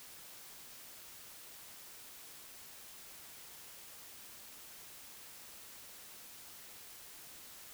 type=silence; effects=white hiss -53 dBFS RMS until 7.73 s